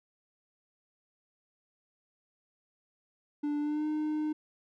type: tone with pitch glide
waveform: triangle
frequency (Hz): 293.7 to 305.5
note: D4 to D#4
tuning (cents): 0 to -32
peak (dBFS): -27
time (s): 3.43-4.33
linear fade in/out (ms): 10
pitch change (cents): +68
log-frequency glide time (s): 3.59-3.86
effects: none